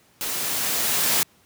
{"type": "noise with level ramp", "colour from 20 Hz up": "white", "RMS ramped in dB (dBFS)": [-28, -20], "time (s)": [0.21, 1.23], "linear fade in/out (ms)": 0, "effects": ["pink hiss -58 dBFS RMS until 1.45 s", "high-pass 100 Hz 12 dB/octave"]}